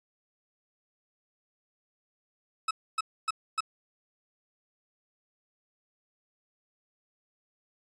40% pulse tone bursts, 1295 Hz, E6, 31 cents flat, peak -25 dBFS, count 4, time 2.68-3.606 s, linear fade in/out 5 ms, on 29 ms, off 270 ms, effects resampled to 24000 Hz

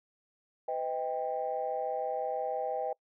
sine tone cluster, 504 / 630 / 791 Hz, B4 / D#5 / G5, +35 / +21 / +15 cents, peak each -35 / -35 / -34 dBFS, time 0.68-2.93 s, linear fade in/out 5 ms, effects noise-tail reverb RT60 0.1 s tail -25 dB re dry + tanh soft clip ceiling -22 dBFS

